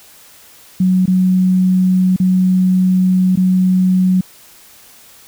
sine tone with dropouts, 185 Hz, F#3, in tune, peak -9 dBFS, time 0.8-4.21 s, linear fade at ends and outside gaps 5 ms, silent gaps 1.058-1.077 / 2.163-2.199 / 3.357-3.372 s, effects white hiss -43 dBFS RMS until 5.27 s

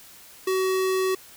square tone, 376.8 Hz, F#4, 32 cents sharp, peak -22 dBFS, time 0.47-1.15 s, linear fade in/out 5 ms, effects white hiss -48 dBFS RMS until 1.36 s

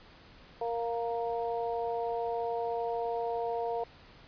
harmonic tone, 233.1 Hz, A#3, in tune, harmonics 2 / 3 / 4, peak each -33 / -34 / -39 dBFS, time 0.61-3.84 s, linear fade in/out 5 ms, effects pink hiss -55 dBFS RMS until 4.27 s + resampled to 11025 Hz

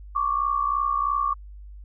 sine tone pair together, 1108.7 / 1171.7 Hz, C#6 / D6, 0 / -4 cents, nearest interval minor second, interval 96 cents, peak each -24 dBFS, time 0.15-1.34 s, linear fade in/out 10 ms, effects added 50 Hz sine -39 dBFS peak until 1.84 s

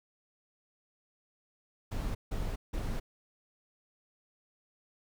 brown noise bursts at uneven times, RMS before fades -34 dBFS, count 3, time 1.91-2.15 / 2.31-2.56 / 2.73-3 s, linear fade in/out 10 ms, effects none

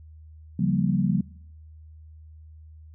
sine chord, G half-diminished seventh, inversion second, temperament just, 141.12 / 176.4 / 196 / 235.2 Hz, Db3 / F3 / G3 / Bb3, +31 / +18 / 0 / +16 cents, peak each -26 / -24 / -25 / -29 dBFS, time 0.59-1.21 s, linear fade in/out 5 ms, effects noise-tail reverb RT60 0.7 s tail -22 dB re dry + added 78 Hz sine -44 dBFS peak until 2.94 s

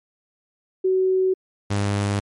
sine / sawtooth tone pair in turn, 375.4 / 101.29 Hz, F#4 / G#2, +25 / -43 cents, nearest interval octave + major seventh, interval 2268 cents, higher first, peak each -16 dBFS, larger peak neither, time 0.84-1.34 / 1.7-2.2 s, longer neither, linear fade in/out 10 ms, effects MP3 48 kbps

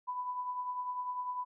sine tone with tremolo, 995 Hz, B5, 13 cents sharp, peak -32 dBFS, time 0.07-1.45 s, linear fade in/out 20 ms, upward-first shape triangle, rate 10 Hz, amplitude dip 55%, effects none

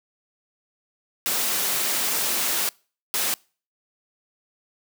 white noise bursts at uneven times, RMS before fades -24 dBFS, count 2, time 1.26-2.69 / 3.14-3.34 s, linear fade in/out 0 ms, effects noise-tail reverb RT60 0.4 s tail -26 dB re dry + high-pass 200 Hz 12 dB/octave

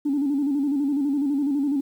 sine tone with vibrato, 282.7 Hz, C#4, 34 cents sharp, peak -19 dBFS, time 0.05-1.81 s, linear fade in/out 10 ms, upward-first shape square, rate 12 Hz, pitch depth 69 cents each way, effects tanh soft clip ceiling -16 dBFS + 9-bit

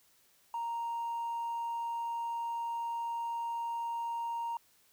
triangle tone with hard clipping, 932 Hz, A#5, 1 cent flat, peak -33 dBFS, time 0.54-4.57 s, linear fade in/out 2 ms, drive 2 dB, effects white hiss -67 dBFS RMS until 4.92 s

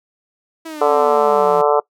sawtooth exponential sweep, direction down, 329.6 to 168.3 Hz, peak -24 dBFS, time 0.65-1.62 s, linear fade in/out 10 ms
harmonic tone, 146.8 Hz, D3, in tune, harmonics 3 / 4 / 5 / 6 / 7 / 8 / 9, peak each -15 / -17 / -19 / -21 / -22 / -23 / -24 dBFS, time 0.81-1.8 s, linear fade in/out 5 ms
effects noise-tail reverb RT60 0.1 s tail -22 dB re dry

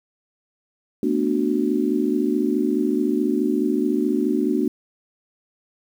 sine chord, B minor seventh, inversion third, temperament just, 222.2 / 246.9 / 296.3 / 370.4 Hz, A3 / B3 / D4 / F#4, +17 / 0 / +15 / +2 cents, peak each -25 / -24 / -22 / -24 dBFS, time 1.03-4.68 s, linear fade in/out 2 ms, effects 8-bit

